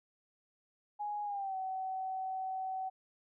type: tone with pitch glide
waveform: sine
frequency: 830.6 to 757.3 Hz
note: G#5 to F#5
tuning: 0 to +40 cents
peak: -35 dBFS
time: 0.99-2.9 s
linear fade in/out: 20 ms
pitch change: -160 cents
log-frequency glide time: 1.24-1.56 s
effects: none